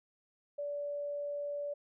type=tone; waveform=sine; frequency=578 Hz; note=D5; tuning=28 cents flat; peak=-35 dBFS; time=0.58-1.74 s; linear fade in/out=10 ms; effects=none